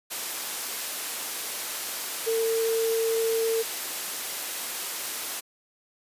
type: tone in noise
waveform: sine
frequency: 451.9 Hz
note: A4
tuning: 46 cents sharp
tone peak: -22 dBFS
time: 2.26-3.63 s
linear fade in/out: 20 ms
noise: white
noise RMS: -32 dBFS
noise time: 0.1-5.41 s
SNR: +7 dB
effects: high-pass 300 Hz 12 dB/octave + resampled to 32000 Hz